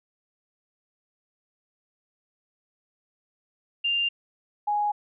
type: tone pair in turn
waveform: sine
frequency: 2794 / 830.7 Hz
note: F7 / G#5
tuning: 0 / 0 cents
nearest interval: octave + major sixth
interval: 2100 cents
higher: first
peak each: -22 dBFS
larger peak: neither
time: 3.84-4.09 / 4.67-4.92 s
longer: neither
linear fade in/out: 10 ms
effects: none